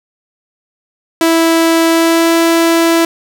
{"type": "tone with pitch glide", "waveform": "sawtooth", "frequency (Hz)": [329.2, 332.3], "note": ["E4", "E4"], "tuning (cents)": [-2, 14], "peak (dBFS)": -4, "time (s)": [1.21, 3.05], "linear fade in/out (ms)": 2, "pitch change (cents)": 16, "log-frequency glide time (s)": [1.88, 2.33], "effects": []}